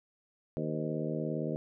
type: harmonic tone with a mistuned harmonic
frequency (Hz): 77.78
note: D#2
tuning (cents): 0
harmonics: 2 / 3 / 4 / 5 / 6 / 7 / 8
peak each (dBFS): -36 / -38 / -39 / -40 / -41 / -41 / -42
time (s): 0.57-1.56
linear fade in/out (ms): 0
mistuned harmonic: 7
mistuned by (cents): -62
effects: none